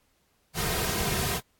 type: noise with comb filter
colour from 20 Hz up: pink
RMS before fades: -28 dBFS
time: 0.54-1.41 s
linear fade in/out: 50 ms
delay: 3.5 ms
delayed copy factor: -0.75
effects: pink hiss -69 dBFS RMS until 1.59 s + AAC 64 kbps